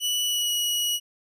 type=tone with pitch glide; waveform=sawtooth; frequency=2955 to 2914 Hz; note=F#7 to F#7; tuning=-3 to -27 cents; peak=-20 dBFS; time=0-1 s; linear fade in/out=50 ms; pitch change=-24 cents; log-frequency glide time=0.25-0.52 s; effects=none